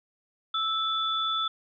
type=tone pair together; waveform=sine; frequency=1318.5 / 3470 Hz; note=E6 / A7; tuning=0 / -25 cents; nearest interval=octave + perfect fourth; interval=1675 cents; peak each=-28 dBFS; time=0.54-1.48 s; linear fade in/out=5 ms; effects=none